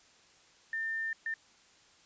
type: tone bursts at uneven times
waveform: sine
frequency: 1800 Hz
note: A6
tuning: 39 cents sharp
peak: -32 dBFS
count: 2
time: 0.73-1.13 / 1.26-1.34 s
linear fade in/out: 2 ms
effects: white hiss -62 dBFS RMS until 2.05 s + resampled to 16000 Hz